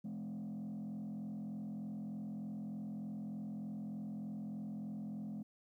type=tone with frequency modulation; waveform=sine; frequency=210 Hz; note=G#3; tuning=19 cents sharp; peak=-38 dBFS; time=0.04-5.43 s; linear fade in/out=10 ms; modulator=43.3 Hz; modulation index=0.93; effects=tanh soft clip ceiling -40 dBFS + 13-bit